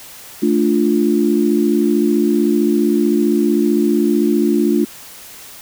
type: chord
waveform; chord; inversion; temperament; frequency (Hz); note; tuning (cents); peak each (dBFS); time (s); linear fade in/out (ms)
sine; D minor; second; equal; 220 / 293.7 / 349.2; A3 / D4 / F4; 0 / 0 / 0; -16; 0.42-4.85; 10
effects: white hiss -37 dBFS RMS until 5.61 s